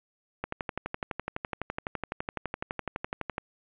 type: click train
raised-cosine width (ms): 0.5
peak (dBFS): -16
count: 36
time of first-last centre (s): 0.44-3.381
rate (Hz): 11.9
effects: resampled to 8000 Hz + 9-bit